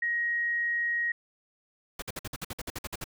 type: tone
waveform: sine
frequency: 1886 Hz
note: A#6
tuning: 20 cents sharp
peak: -26 dBFS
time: 0.02-1.12 s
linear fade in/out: 5 ms
type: noise bursts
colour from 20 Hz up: pink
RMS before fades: -36 dBFS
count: 13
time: 1.99-3.042 s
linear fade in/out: 5 ms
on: 32 ms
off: 53 ms
effects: none